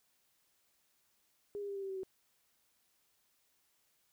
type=tone with pitch steps; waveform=sine; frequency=409.2 / 403.8 / 398.5 / 393.2 / 388 / 382.9 / 377.8 Hz; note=G#4 / G#4 / G4 / G4 / G4 / G4 / F#4; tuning=-26 / -49 / +28 / +5 / -18 / -41 / +36 cents; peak=-38 dBFS; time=1.55-2.033 s; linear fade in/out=0 ms; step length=69 ms; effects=white hiss -75 dBFS RMS until 4.12 s